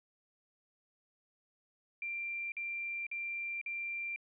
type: tone bursts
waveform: sine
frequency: 2368 Hz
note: D7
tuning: 14 cents sharp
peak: -36 dBFS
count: 4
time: 2.02-4.161 s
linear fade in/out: 2 ms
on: 500 ms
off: 47 ms
effects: none